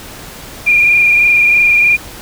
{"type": "tone with frequency modulation", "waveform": "sine", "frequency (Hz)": 2410, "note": "D7", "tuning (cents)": 44, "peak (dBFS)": -6, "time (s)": [0.66, 1.97], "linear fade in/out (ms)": 20, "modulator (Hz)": 23.1, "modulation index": 2.1, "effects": ["pink hiss -31 dBFS RMS until 2.21 s"]}